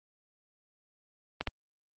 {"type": "clicks", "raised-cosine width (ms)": 0.3, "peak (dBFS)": -15, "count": 2, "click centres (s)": [1.41, 1.473], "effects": ["high-pass 80 Hz 12 dB/octave", "Opus 24 kbps"]}